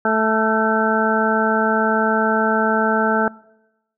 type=harmonic tone with a mistuned harmonic; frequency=219.7 Hz; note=A3; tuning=2 cents flat; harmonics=1 / 2 / 3 / 4 / 6 / 7; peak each=-22 / -22 / -22 / -22 / -22 / -22 dBFS; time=0.05-3.28 s; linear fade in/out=2 ms; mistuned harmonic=6; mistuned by=+24 cents; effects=noise-tail reverb RT60 0.9 s tail -23 dB re dry